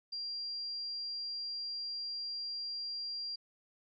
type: tone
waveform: sine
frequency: 4760 Hz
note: D8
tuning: 22 cents sharp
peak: -37 dBFS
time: 0.12-3.36 s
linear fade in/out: 10 ms
effects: none